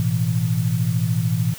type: chord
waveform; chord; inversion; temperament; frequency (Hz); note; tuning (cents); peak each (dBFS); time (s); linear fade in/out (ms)
sine; A suspended second; none; equal; 110 / 123.47 / 164.81; A2 / B2 / E3; 0 / 0 / 0; -22; 0-1.54; 0
effects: white hiss -38 dBFS RMS until 1.58 s